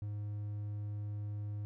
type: tone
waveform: triangle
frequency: 103.83 Hz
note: G#2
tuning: in tune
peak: -35 dBFS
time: 0.02-1.65 s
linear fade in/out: 0 ms
effects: none